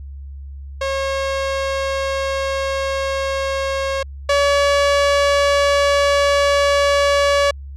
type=tone pair in turn; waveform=sawtooth; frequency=543 / 567.9 Hz; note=C#5 / C#5; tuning=-36 / +42 cents; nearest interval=minor second; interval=78 cents; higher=second; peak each=-15 / -9 dBFS; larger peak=second; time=0.81-4.03 / 4.29-7.51 s; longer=neither; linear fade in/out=5 ms; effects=added 69 Hz sine -30 dBFS peak until 7.76 s + low-pass 6000 Hz 12 dB/octave